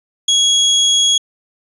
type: tone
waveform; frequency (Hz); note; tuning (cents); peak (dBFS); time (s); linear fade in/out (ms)
30% pulse; 3322; G#7; 0; -7; 0.28-1.18; 5
effects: resampled to 24000 Hz